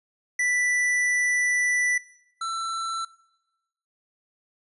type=tone pair in turn; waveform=square; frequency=1975.5 / 1337.7 Hz; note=B6 / E6; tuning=0 / +25 cents; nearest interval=perfect fifth; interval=675 cents; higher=first; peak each=-22 / -28 dBFS; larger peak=first; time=0.39-1.98 / 2.41-3.05 s; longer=first; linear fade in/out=5 ms; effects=noise-tail reverb RT60 1.0 s tail -21 dB re dry + resampled to 24000 Hz